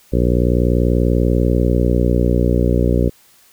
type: harmonic tone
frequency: 60.2 Hz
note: B1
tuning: 44 cents flat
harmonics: 1 / 2 / 3 / 4 / 5 / 6 / 7 / 8 / 9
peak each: -16 / -19 / -21 / -22 / -23 / -24 / -24 / -25 / -26 dBFS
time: 0.12-3.1 s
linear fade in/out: 20 ms
effects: white hiss -51 dBFS RMS until 3.52 s